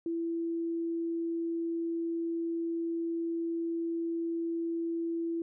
sine tone, 333.8 Hz, E4, 22 cents sharp, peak -30 dBFS, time 0.06-5.42 s, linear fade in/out 2 ms, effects none

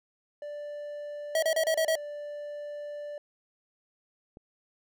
triangle tone, 587.3 Hz, D5, in tune, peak -34 dBFS, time 0.42-3.18 s, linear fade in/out 2 ms
square tone bursts, 643 Hz, E5, 43 cents flat, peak -24 dBFS, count 6, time 1.35-1.955 s, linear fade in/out 2 ms, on 75 ms, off 31 ms
click, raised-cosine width 2 ms, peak -34 dBFS, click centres 4.371 s
effects none

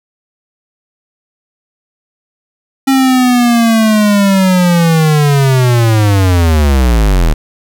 square linear sweep, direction down, 270.7 to 36.71 Hz, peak -7 dBFS, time 2.87-7.34 s, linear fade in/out 10 ms, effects none

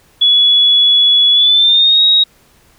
sine tone with pitch glide, 3394 to 3788 Hz, G#7 to A#7, +37 to +27 cents, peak -6 dBFS, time 0.21-2.24 s, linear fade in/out 10 ms, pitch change +190 cents, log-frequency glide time 1.32-2.03 s, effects pink hiss -50 dBFS RMS until 2.78 s

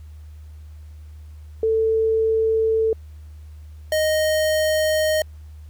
sine / square tone pair in turn, 444.1 / 621.2 Hz, A4 / D#5, +16 / -3 cents, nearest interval tritone, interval 581 cents, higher second, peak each -16 / -18 dBFS, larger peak first, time 1.63-2.93 / 3.92-5.22 s, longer neither, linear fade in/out 2 ms, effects added 76 Hz sine -37 dBFS peak until 5.69 s + pink hiss -60 dBFS RMS until 5.69 s

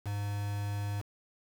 triangle tone with quantisation, 102 Hz, G#2, 31 cents flat, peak -30 dBFS, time 0.05-1.02 s, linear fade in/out 20 ms, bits 7, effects none

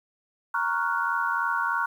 sine chord, Gb major seventh, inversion first, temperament equal with one note detuned, 935 / 1108.7 / 1396.9 / 1480 Hz, Bb5 / Db6 / F6 / Gb6, +5 / 0 / 0 / 0 cents, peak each -29 dBFS, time 0.54-1.86 s, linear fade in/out 5 ms, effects 9-bit

